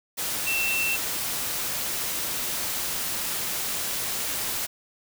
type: tone in noise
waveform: sine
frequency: 2689 Hz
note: E7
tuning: 34 cents sharp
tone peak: -24 dBFS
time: 0.46-0.97 s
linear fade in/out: 20 ms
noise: white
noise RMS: -29 dBFS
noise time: 0.17-4.67 s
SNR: +2 dB
effects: none